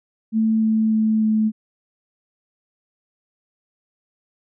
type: tone with pitch steps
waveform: sine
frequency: 221 / 219.7 / 218.5 / 217.2 Hz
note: A3 / A3 / A3 / A3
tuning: +8 / -2 / -12 / -22 cents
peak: -15 dBFS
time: 0.32-1.52 s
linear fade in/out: 50 ms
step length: 300 ms
effects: none